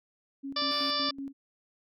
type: tone with tremolo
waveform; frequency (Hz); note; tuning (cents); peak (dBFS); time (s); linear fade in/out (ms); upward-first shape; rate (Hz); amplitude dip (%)
sine; 274.9; C#4; -14; -34; 0.43-1.33; 20; square; 5.3; 70
type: harmonic tone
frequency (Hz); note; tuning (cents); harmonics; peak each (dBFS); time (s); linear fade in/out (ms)
587.3; D5; 0; 1 / 2 / 3 / 4 / 5 / 6 / 7 / 8 / 9; -38 / -33 / -41 / -43 / -41 / -34 / -43 / -32 / -36; 0.56-1.11; 5
type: tone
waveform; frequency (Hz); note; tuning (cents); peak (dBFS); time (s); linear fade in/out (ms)
5% pulse; 365.5; F#4; -21; -35; 0.71-0.91; 2
effects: none